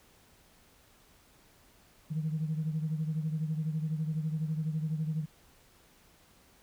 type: beating tone pair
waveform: sine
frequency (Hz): 154.8 / 166.8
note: D#3 / E3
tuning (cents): -9 / +21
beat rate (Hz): 12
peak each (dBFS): -30 / -36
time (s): 2.1-5.26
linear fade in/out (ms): 20
effects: tanh soft clip ceiling -24 dBFS + pink hiss -62 dBFS RMS until 6.62 s